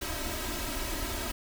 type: noise with comb filter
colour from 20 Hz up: pink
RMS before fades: -34 dBFS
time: 0.01-1.32 s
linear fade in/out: 10 ms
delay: 3.1 ms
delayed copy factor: +0.95
effects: none